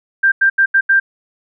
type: tone bursts at uneven times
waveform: sine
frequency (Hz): 1582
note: G6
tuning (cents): +15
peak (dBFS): -8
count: 5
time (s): 0.23-0.32 / 0.41-0.5 / 0.58-0.66 / 0.74-0.81 / 0.89-1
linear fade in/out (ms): 10
effects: none